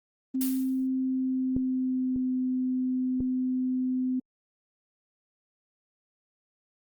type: tone with pitch glide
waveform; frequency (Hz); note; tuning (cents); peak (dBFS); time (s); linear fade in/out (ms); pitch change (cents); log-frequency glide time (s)
sine; 261.6 to 255.8; C4 to C4; 0 to -39; -25; 0.34-4.2; 10; -39; 0.78-2.33
type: noise with exponential decay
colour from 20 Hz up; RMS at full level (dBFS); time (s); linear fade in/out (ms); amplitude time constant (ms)
blue; -30; 0.41-0.87; 2; 99
type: clicks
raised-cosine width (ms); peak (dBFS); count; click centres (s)
3; -19 / -27 / -21; 3; 1.565 / 2.161 / 3.205
effects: Opus 24 kbps